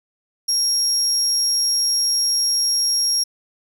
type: tone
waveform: 35% pulse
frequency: 5588 Hz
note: F8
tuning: in tune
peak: -14 dBFS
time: 0.48-3.24 s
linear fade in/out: 10 ms
effects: none